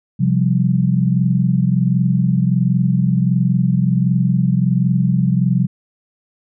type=chord; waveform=sine; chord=C suspended fourth; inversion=none; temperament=equal; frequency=130.81 / 174.61 / 196 Hz; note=C3 / F3 / G3; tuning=0 / 0 / 0 cents; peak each=-16 / -16 / -19 dBFS; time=0.19-5.67 s; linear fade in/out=20 ms; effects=none